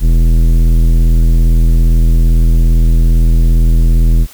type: tone with tanh clipping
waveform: sine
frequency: 41.2 Hz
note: E1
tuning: in tune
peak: -7 dBFS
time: 0-4.27 s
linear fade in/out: 50 ms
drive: 14 dB
effects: white hiss -38 dBFS RMS until 4.33 s